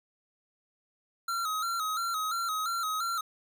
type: tone with vibrato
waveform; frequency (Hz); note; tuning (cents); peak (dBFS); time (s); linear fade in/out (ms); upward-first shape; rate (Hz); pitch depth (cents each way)
square; 1316; E6; -3; -30; 1.28-3.21; 5; square; 2.9; 67
effects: none